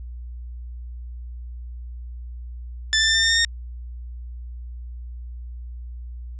15% pulse tone with pitch steps, 1760 / 1773.3 / 1786.6 / 1800.1 / 1813.7 / 1827.3 / 1841.1 Hz, A6 / A6 / A6 / A6 / A#6 / A#6 / A#6, 0 / +13 / +26 / +39 / -48 / -35 / -22 cents, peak -10 dBFS, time 2.93-3.448 s, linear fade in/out 0 ms, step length 74 ms, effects added 60 Hz sine -32 dBFS peak until 6.39 s + resampled to 16000 Hz

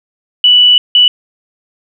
sine tone bursts at uneven times, 2960 Hz, F#7, in tune, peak -3 dBFS, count 2, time 0.44-0.78 / 0.95-1.08 s, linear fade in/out 2 ms, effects none

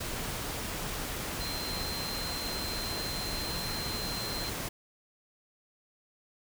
sine tone in noise, 4126 Hz, C8, 25 cents flat, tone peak -37 dBFS, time 1.4-4.5 s, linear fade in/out 10 ms, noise pink, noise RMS -36 dBFS, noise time 0-4.69 s, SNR -4 dB, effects none

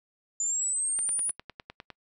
sine linear sweep, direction up, 7040 to 9810 Hz, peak -26 dBFS, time 0.4-1.31 s, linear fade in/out 2 ms
click train, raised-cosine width 0.3 ms, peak -25 dBFS, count 10, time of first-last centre 0.99-1.903 s, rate 9.86 Hz
effects noise-tail reverb RT60 0.1 s tail -26 dB re dry

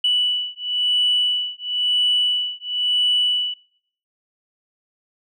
sine beating tone pair, 2960 / 2960.98 Hz, F#7 / F#7, 0 / +1 cents, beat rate 0.98 Hz, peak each -20 dBFS, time 0.04-3.54 s, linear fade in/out 5 ms, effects noise-tail reverb RT60 0.7 s tail -24 dB re dry + tanh soft clip ceiling -10 dBFS

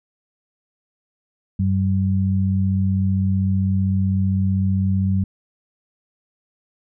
sine tone pair together, 95.65 / 191.3 Hz, G2 / G3, -42 / -42 cents, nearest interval octave, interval 1200 cents, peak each -18 / -20 dBFS, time 1.59-5.24 s, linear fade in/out 5 ms, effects none

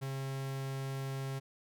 45% pulse tone, 135.1 Hz, C#3, 44 cents flat, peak -36 dBFS, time 0.01-1.4 s, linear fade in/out 20 ms, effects none

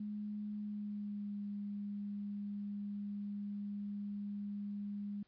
sine tone with pitch glide, 208.7 to 203.8 Hz, G#3 to G#3, +9 to -32 cents, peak -39 dBFS, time 0-5.23 s, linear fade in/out 5 ms, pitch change -41 cents, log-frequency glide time 0.59-1.41 s, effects pink hiss -75 dBFS RMS until 5.27 s + resampled to 11025 Hz

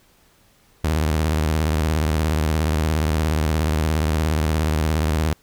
sawtooth tone with vibrato, 77.78 Hz, D#2, in tune, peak -14 dBFS, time 0.84-5.33 s, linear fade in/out 0 ms, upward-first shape sine, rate 17 Hz, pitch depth 130 cents each way, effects pink hiss -57 dBFS RMS until 5.42 s

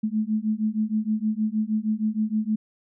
sine beating tone pair, 212.8 / 219.2 Hz, G#3 / A3, +42 / -6 cents, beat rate 6.4 Hz, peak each -25 dBFS, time 0.03-2.56 s, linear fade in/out 10 ms, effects none

